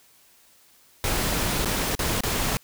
pink noise with dropouts, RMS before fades -25 dBFS, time 1.04-2.57 s, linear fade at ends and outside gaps 0 ms, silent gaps 1.647-1.657 / 1.951-1.992 / 2.207-2.235 s, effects white hiss -57 dBFS RMS until 2.63 s

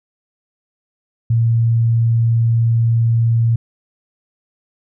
sine tone, 115.4 Hz, A#2, 17 cents flat, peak -11 dBFS, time 1.3-3.56 s, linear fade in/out 5 ms, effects none

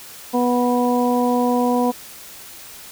harmonic tone, 245.3 Hz, B3, 12 cents flat, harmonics 1 / 2 / 3 / 4, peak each -18 / -21 / -23 / -24 dBFS, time 0.33-1.92 s, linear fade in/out 20 ms, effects white hiss -39 dBFS RMS until 2.91 s

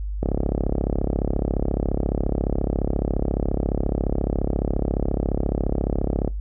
click train, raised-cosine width 2 ms, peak -9 dBFS, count 209, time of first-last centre 0.23-6.277 s, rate 34.4 Hz, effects noise-tail reverb RT60 0.2 s tail -23 dB re dry + added 50 Hz sine -25 dBFS peak until 6.4 s

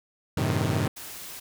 sawtooth chord, F# diminished seventh, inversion none, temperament equal with one note detuned, 94.88 / 110 / 130.81 / 155.56 Hz, F#2 / A2 / C3 / Eb3, +44 / 0 / 0 / 0 cents, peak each -25 dBFS, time 0.37-0.88 s, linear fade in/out 5 ms
white noise, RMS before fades -40 dBFS, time 0.96-1.4 s, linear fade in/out 10 ms
effects none

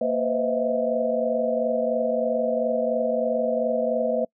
sine tone cluster, 232.1 / 503 / 526 / 635 / 679 Hz, A#3 / B4 / C5 / D#5 / F5, -7 / +32 / +9 / +35 / -49 cents, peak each -29 / -25 / -31 / -25 / -32 dBFS, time 0.01-4.25 s, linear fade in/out 5 ms, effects noise-tail reverb RT60 0.1 s tail -26 dB re dry

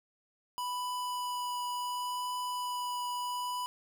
square tone with vibrato, 987.8 Hz, B5, in tune, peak -34 dBFS, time 0.58-3.66 s, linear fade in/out 0 ms, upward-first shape triangle, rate 0.7 Hz, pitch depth 10 cents each way, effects none

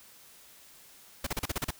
pink noise bursts, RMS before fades -31 dBFS, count 8, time 1.24-1.708 s, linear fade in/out 5 ms, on 27 ms, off 36 ms, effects white hiss -55 dBFS RMS until 1.79 s

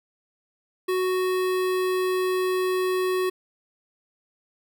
square tone with notch filter, 370 Hz, F#4, in tune, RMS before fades -24 dBFS, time 0.88-3.3 s, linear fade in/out 10 ms, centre 6400 Hz, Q 1.5, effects none

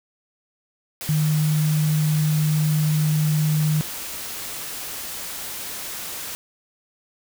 sine tone in noise, 153.2 Hz, D#3, 27 cents flat, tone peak -17 dBFS, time 1.09-3.81 s, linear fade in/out 0 ms, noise white, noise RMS -32 dBFS, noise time 1.01-6.35 s, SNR +12 dB, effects none

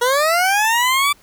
20% pulse linear sweep, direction up, 471.6 to 1173 Hz, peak -9 dBFS, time 0.01-1.13 s, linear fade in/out 10 ms, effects pink hiss -51 dBFS RMS until 1.22 s

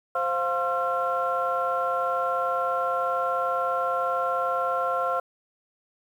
sine tone cluster, 523 / 703 / 1060 / 1361 Hz, C5 / F5 / C6 / F6, -1 / +11 / +22 / -45 cents, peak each -28 / -28 / -30 / -27 dBFS, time 0.15-5.2 s, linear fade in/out 5 ms, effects tanh soft clip ceiling -14 dBFS + 9-bit

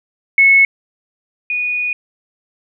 sine tone pair in turn, 2196 / 2465 Hz, C#7 / D#7, -17 / -17 cents, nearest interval major second, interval 200 cents, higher second, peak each -6 / -16 dBFS, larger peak first, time 0.38-0.65 / 1.5-1.93 s, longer second, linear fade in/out 2 ms, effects none

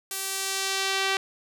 sawtooth tone with band-pass filter sweep, 387.1 Hz, G4, 22 cents flat, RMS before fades -28 dBFS, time 0.11-1.17 s, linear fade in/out 2 ms, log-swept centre 12000 to 2800 Hz, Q 0.8, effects none

